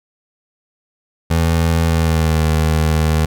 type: tone with pitch glide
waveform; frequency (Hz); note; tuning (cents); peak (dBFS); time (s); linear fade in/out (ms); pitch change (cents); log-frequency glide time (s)
25% pulse; 82.4 to 78.5; E2 to D#2; 0 to +16; -9; 1.3-3.26; 10; -84; 1.85-2.47
effects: none